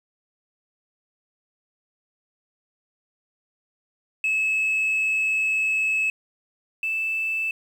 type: tone pair in turn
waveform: sine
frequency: 2592 / 2637 Hz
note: E7 / E7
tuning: -30 / 0 cents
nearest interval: unison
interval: 30 cents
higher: second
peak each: -18 / -22 dBFS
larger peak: first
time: 4.24-6.1 / 6.83-7.51 s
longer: first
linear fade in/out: 2 ms
effects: tanh soft clip ceiling -18 dBFS + 8-bit